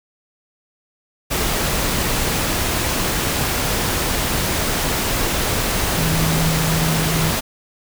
sine tone in noise, 160.7 Hz, E3, 44 cents flat, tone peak -19 dBFS, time 5.97-7.32 s, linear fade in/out 20 ms, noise pink, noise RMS -20 dBFS, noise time 1.3-7.41 s, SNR -2 dB, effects none

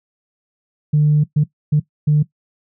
sine tone bursts at uneven times, 150 Hz, D3, 37 cents sharp, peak -9 dBFS, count 4, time 0.93-1.24 / 1.36-1.44 / 1.72-1.8 / 2.07-2.23 s, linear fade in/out 10 ms, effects noise-tail reverb RT60 0.1 s tail -17 dB re dry + tanh soft clip ceiling -6 dBFS

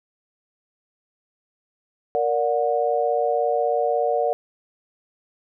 sine chord, Bb augmented, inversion none, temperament just, 466.2 / 582.7 / 728.4 Hz, Bb4 / D5 / F#5, 0 / -14 / -27 cents, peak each -23 dBFS, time 2.15-4.33 s, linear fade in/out 0 ms, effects none

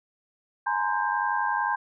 sine tone cluster, 842 / 933 / 1035 / 1585 Hz, G#5 / A#5 / C6 / G6, +24 / +1 / -19 / +19 cents, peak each -29 dBFS, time 0.66-1.76 s, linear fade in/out 10 ms, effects none

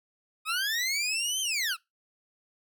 20% pulse linear two-way sweep, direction up then down, 1233 to 3162 to 1233 Hz, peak -22 dBFS, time 0.45-1.77 s, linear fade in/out 50 ms, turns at 1.41 s, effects noise-tail reverb RT60 0.2 s tail -23 dB re dry

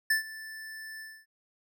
square tone with ADSR envelope, 1760 Hz, A6, in tune, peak -22 dBFS, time 0.1-1.26 s, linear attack 6 ms, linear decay 120 ms, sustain -19 dB, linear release 260 ms, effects none

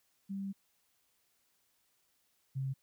sine tone pair in turn, 196 / 134.1 Hz, G3 / C3, 0 / +43 cents, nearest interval perfect fifth, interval 657 cents, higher first, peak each -36 / -33 dBFS, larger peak second, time 0.29-0.53 / 2.55-2.74 s, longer first, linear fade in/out 20 ms, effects white hiss -75 dBFS RMS until 2.82 s

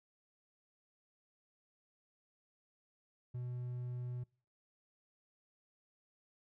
triangle tone, 123.47 Hz, B2, in tune, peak -37 dBFS, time 3.34-4.24 s, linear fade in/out 10 ms, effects noise-tail reverb RT60 0.4 s tail -26 dB re dry

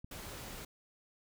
click, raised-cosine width 5 ms, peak -34 dBFS, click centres 0.045 s
pink noise, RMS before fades -46 dBFS, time 0.11-0.65 s, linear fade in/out 5 ms
effects none

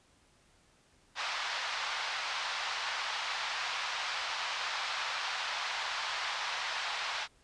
pink band-pass noise, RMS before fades -36 dBFS, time 1.15-7.28 s, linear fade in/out 50 ms, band 830 to 5000 Hz, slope 24 dB/octave, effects pink hiss -66 dBFS RMS until 7.43 s + resampled to 22050 Hz

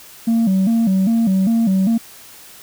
sine tone with vibrato, 208.7 Hz, G#3, 9 cents sharp, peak -10 dBFS, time 0.27-1.98 s, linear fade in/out 10 ms, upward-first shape square, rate 2.5 Hz, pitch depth 160 cents each way, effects tanh soft clip ceiling -11 dBFS + white hiss -41 dBFS RMS until 2.62 s

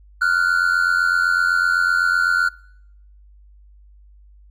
triangle tone pair together, 1396.9 / 1484.8 Hz, F6 / F#6, 0 / +6 cents, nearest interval minor second, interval 106 cents, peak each -16 dBFS, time 0.21-2.49 s, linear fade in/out 10 ms, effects noise-tail reverb RT60 0.8 s tail -25 dB re dry + added 50 Hz sine -45 dBFS peak until 4.5 s

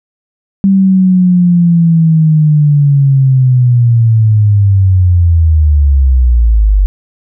sine linear sweep, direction down, 196 to 47.13 Hz, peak -4 dBFS, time 0.64-6.86 s, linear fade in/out 0 ms, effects none

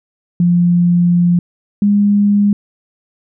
sine tone pair in turn, 174.61 / 204 Hz, F3 / G#3, 0 / -31 cents, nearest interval minor third, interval 269 cents, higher second, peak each -8 dBFS, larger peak neither, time 0.4-1.39 / 1.82-2.53 s, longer first, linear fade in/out 2 ms, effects none

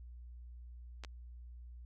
clicks, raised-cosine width 0.2 ms, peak -29 dBFS, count 2, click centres 1.037 / 1.048 s, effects added 60 Hz sine -48 dBFS peak until 1.85 s + AAC 64 kbps

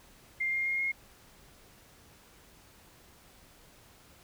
sine tone with pitch steps, 2108 / 2121 / 2135 / 2149 Hz, C7 / C7 / C7 / C7, +12 / +23 / +34 / +46 cents, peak -28 dBFS, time 0.4-0.92 s, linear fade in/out 10 ms, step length 130 ms, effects pink hiss -58 dBFS RMS until 4.23 s

